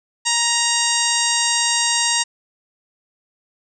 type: harmonic tone with a mistuned harmonic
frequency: 938 Hz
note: A#5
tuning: 11 cents sharp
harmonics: 1 / 2 / 3 / 4 / 5 / 6 / 7 / 8 / 9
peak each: -25 / -25 / -25 / -25 / -25 / -25 / -25 / -25 / -25 dBFS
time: 0.25-2.24 s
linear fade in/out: 20 ms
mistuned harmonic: 7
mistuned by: +19 cents
effects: none